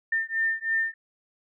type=beating tone pair; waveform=sine; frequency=1802 / 1805.1 Hz; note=A6 / A6; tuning=+41 / +44 cents; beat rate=3.1 Hz; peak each=-27 dBFS; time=0.12-0.94 s; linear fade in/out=5 ms; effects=none